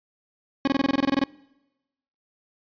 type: tone bursts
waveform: 40% pulse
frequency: 274.4 Hz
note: C#4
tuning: 17 cents flat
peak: -17 dBFS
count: 13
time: 0.65-1.239 s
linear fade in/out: 2 ms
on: 25 ms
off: 22 ms
effects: noise-tail reverb RT60 1.0 s tail -24 dB re dry + resampled to 11025 Hz